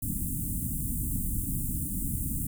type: band-stop noise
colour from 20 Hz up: pink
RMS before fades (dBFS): -31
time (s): 0.02-2.47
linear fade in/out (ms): 5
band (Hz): 280 to 8400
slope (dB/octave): 48
effects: none